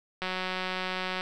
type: click train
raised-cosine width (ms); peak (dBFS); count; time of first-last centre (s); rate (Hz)
0.3; -16; 184; 0.22-1.209; 185
effects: none